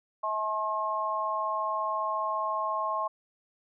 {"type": "harmonic tone", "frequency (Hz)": 214.5, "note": "A3", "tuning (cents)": -44, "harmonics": [3, 4, 5], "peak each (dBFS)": [-34, -35, -29], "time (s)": [0.23, 3.08], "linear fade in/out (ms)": 10, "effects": []}